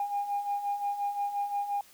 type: beating tone pair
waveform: sine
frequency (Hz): 807 / 812.7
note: G#5 / G#5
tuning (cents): -50 / -38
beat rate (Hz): 5.7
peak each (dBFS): -35 / -29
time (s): 0-1.81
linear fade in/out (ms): 2
effects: tanh soft clip ceiling -23 dBFS + white hiss -57 dBFS RMS until 1.93 s